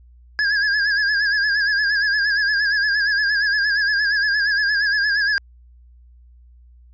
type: tone with vibrato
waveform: square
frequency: 1657 Hz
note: G#6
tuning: 4 cents flat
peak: -17 dBFS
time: 0.39-5.38 s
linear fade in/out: 0 ms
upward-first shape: sine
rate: 8.6 Hz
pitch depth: 71 cents each way
effects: added 60 Hz sine -45 dBFS peak until 6.93 s + resampled to 16000 Hz